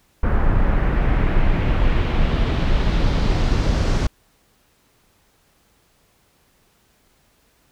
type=noise with low-pass filter sweep; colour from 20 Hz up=brown; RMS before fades=-17 dBFS; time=0.23-4.07 s; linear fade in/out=5 ms; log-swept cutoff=1500 to 6100 Hz; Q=1.5; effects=pink hiss -60 dBFS RMS until 7.71 s